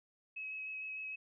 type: tone with vibrato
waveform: sine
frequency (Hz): 2563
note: E7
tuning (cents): -49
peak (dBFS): -40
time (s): 0.36-1.16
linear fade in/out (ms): 10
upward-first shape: square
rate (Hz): 6.6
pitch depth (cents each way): 9
effects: none